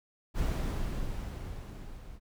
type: noise with level ramp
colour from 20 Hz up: brown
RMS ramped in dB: -28 to -47 dBFS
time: 0.34-2.2 s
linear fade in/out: 50 ms
effects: none